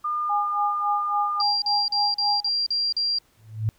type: tone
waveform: sine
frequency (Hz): 1209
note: D6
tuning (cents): +50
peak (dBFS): -23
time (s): 0.04-1.42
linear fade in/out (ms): 10
type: tone with tremolo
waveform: sine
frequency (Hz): 825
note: G#5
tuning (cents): -12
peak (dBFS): -21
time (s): 0.29-2.49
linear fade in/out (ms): 10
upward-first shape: sine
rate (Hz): 3.6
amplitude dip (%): 95
type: tone bursts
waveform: sine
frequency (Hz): 4752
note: D8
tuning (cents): +20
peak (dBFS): -21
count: 7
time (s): 1.4-3.186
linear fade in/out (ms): 2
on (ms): 220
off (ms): 41
type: tone with exponential growth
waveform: sine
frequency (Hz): 109.2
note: A2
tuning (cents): -13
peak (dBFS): -17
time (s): 3.37-3.69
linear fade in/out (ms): 0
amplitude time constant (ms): 69
effects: pink hiss -62 dBFS RMS until 3.78 s